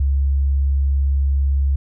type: tone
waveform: sine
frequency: 68.9 Hz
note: C#2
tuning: 10 cents flat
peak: -14 dBFS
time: 0-1.76 s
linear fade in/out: 5 ms
effects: none